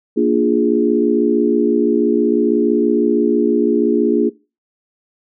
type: chord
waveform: sine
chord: Bb dominant seventh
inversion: none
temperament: equal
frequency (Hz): 233.1 / 293.7 / 349.2 / 415.3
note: Bb3 / D4 / F4 / Ab4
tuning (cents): 0 / 0 / 0 / 0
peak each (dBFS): -17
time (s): 0.16-4.3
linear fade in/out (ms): 20
effects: noise-tail reverb RT60 0.3 s tail -21 dB re dry